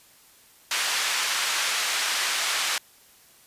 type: band-pass noise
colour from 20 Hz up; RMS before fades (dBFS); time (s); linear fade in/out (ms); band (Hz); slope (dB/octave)
pink; -26; 0.71-2.78; 2; 1400 to 7900; 12
effects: white hiss -55 dBFS RMS until 3.46 s + resampled to 32000 Hz